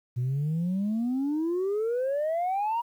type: exponential sweep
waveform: sine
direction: up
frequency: 119.3 to 962 Hz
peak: -23 dBFS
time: 0.16-2.82 s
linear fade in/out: 20 ms
effects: tanh soft clip ceiling -23 dBFS + 10-bit